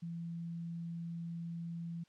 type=tone; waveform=sine; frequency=168.4 Hz; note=E3; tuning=37 cents sharp; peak=-39 dBFS; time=0.02-2.04 s; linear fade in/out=10 ms; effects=white hiss -71 dBFS RMS until 2.08 s + low-pass 5000 Hz 12 dB/octave